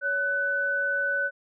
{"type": "tone pair together", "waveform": "sine", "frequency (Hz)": [561.5, 1499], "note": ["C#5", "F#6"], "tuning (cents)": [22, 22], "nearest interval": "octave + perfect fourth", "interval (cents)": 1700, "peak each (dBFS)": [-32, -24], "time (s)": [0.01, 1.31], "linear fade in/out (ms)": 50, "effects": []}